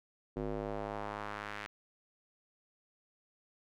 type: tone with band-pass filter sweep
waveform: square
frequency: 51.91 Hz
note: G#1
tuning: in tune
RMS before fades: -40 dBFS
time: 0.36-1.67 s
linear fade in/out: 10 ms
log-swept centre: 370 to 2000 Hz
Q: 1.4
effects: none